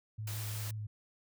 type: tone with vibrato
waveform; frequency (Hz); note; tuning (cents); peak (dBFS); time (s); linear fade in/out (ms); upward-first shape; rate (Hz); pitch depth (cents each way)
sine; 106.9; A2; -49; -37; 0.18-0.87; 10; square; 5.8; 17
type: noise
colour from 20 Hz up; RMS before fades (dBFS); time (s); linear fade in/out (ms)
white; -44; 0.27-0.71; 5
effects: none